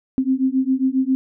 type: beating tone pair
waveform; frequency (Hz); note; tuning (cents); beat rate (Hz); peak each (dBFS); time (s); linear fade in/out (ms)
sine; 259.1 / 266.5; C4 / C4; -17 / +32; 7.4; -19; 0.18-1.15; 0
effects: none